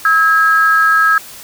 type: tone pair together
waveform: sine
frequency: 1294 / 1635.1 Hz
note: E6 / G#6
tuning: -32 / -27 cents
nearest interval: major third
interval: 405 cents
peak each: -10 dBFS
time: 0.05-1.18 s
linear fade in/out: 2 ms
effects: tanh soft clip ceiling 0 dBFS + white hiss -34 dBFS RMS until 1.43 s